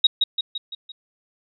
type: tone with echo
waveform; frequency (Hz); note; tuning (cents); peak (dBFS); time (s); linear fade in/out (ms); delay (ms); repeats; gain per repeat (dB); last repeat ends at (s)
sine; 3792; A#7; +29; -10; 0.04-0.07; 5; 170; 5; -5; 0.92
effects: none